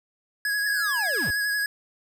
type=tone with vibrato; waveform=square; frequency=1668 Hz; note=G#6; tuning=7 cents sharp; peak=-24 dBFS; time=0.45-1.66 s; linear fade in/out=2 ms; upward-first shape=sine; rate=11 Hz; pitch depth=24 cents each way
type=linear sweep; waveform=square; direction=down; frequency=1808 to 50.5 Hz; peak=-31 dBFS; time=0.66-1.31 s; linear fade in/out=5 ms
effects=none